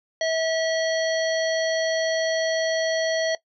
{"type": "harmonic tone with a mistuned harmonic", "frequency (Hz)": 647, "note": "E5", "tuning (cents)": -32, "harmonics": [1, 3, 5, 7, 9], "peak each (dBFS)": [-22, -30, -33, -33, -35], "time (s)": [0.21, 3.35], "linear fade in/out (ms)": 2, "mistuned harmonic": 7, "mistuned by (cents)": -53, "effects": ["noise-tail reverb RT60 0.1 s tail -18 dB re dry"]}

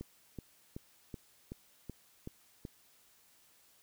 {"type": "click train", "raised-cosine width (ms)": 3, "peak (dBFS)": -29, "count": 8, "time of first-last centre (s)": [0.01, 2.652], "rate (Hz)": 2.65, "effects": ["white hiss -66 dBFS RMS until 3.82 s"]}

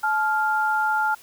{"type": "tone pair together", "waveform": "sine", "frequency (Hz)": [861.9, 1396.9], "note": ["A5", "F6"], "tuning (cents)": [-36, 0], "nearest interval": "minor sixth", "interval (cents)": 836, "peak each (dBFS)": -22, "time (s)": [0.03, 1.15], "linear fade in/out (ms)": 10, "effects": ["white hiss -49 dBFS RMS until 1.22 s"]}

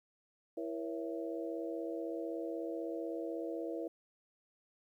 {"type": "harmonic tone with a mistuned harmonic", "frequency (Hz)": 110.6, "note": "A2", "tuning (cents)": 9, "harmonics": [3, 4, 5, 6], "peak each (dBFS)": [-40, -42, -44, -46], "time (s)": [0.57, 3.88], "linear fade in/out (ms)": 5, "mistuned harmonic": 4, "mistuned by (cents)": 130, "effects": ["12-bit"]}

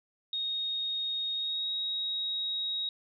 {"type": "tone with pitch glide", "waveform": "sine", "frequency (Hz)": [3729, 3790], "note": ["A#7", "A#7"], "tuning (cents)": [0, 28], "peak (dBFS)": -30, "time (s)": [0.33, 2.89], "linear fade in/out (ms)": 2, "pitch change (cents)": 28, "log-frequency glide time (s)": [1.33, 1.69], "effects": []}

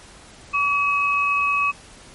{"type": "tone pair together", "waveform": "sine", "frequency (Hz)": [1140, 2559], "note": ["C#6", "D#7"], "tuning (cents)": [48, 48], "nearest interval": "octave + major second", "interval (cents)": 1400, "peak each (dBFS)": -20, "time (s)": [0.53, 1.72], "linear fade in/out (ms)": 20, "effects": ["pink hiss -45 dBFS RMS until 2.14 s", "MP3 48 kbps"]}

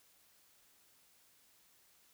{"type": "silence", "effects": ["white hiss -68 dBFS RMS until 2.13 s"]}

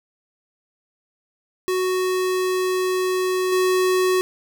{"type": "tone with level steps", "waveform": "square", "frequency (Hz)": 370, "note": "F#4", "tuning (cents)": 0, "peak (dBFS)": [-20, -17], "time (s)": [1.68, 4.21], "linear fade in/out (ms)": 0, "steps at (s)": 3.52, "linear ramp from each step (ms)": 5, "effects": []}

